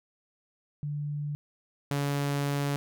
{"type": "tone pair in turn", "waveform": ["sine", "sawtooth"], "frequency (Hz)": [146.83, 142.24], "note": ["D3", "C#3"], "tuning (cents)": [0, 45], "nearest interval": "minor second", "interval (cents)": 55, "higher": "first", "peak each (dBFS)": [-30, -23], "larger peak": "second", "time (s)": [[0.83, 1.35], [1.91, 2.76]], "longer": "second", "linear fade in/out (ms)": 0, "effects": []}